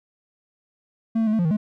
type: tone with pitch steps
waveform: triangle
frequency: 225.4 / 223.3 / 213.7 / 222.3 / 174.7 / 158 / 211.9 Hz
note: A3 / A3 / G#3 / A3 / F3 / D#3 / G#3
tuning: +42 / +26 / +50 / +18 / +1 / +27 / +35 cents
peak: -16 dBFS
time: 1.15-1.57 s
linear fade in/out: 10 ms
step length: 60 ms
effects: none